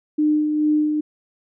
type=tone with tremolo; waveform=sine; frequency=302.7 Hz; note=D#4; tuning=48 cents flat; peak=-14 dBFS; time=0.18-1.01 s; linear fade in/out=10 ms; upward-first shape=sine; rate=2.3 Hz; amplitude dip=40%; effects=none